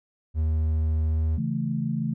triangle tone with pitch glide, 78.5 to 79.18 Hz, D#2 to D#2, +16 to +31 cents, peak -19 dBFS, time 0.34-1.4 s, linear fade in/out 50 ms, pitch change +15 cents, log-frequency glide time 1.05-1.28 s
sine chord, A major, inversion first, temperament equal, 138.59 / 164.81 / 220 Hz, C#3 / E3 / A3, 0 / 0 / 0 cents, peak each -29 / -29 / -28 dBFS, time 1.37-2.14 s, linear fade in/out 10 ms
effects none

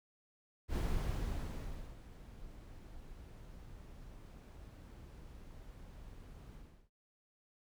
brown noise with ADSR envelope, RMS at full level -34 dBFS, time 0.68-6.9 s, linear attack 69 ms, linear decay 1200 ms, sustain -18 dB, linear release 360 ms, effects none

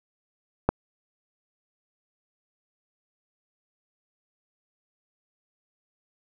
click, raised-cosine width 1 ms, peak -5 dBFS, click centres 0.69 s, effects none

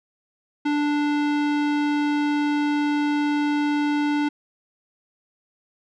square tone with low-pass filter, 293.7 Hz, D4, in tune, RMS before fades -22 dBFS, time 0.65-4.29 s, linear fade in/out 10 ms, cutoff 3300 Hz, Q 0.8, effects none

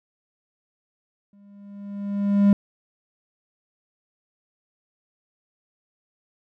triangle tone with exponential growth, 201.4 Hz, G3, 47 cents sharp, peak -9 dBFS, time 1.33-2.53 s, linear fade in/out 2 ms, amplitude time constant 260 ms, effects none

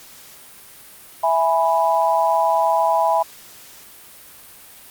sine chord, E major, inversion none, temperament equal, 659.3 / 830.6 / 987.8 Hz, E5 / G#5 / B5, 0 / 0 / 0 cents, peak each -19 dBFS, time 1.23-3.23 s, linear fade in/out 10 ms, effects white hiss -43 dBFS RMS until 4.9 s + Opus 48 kbps

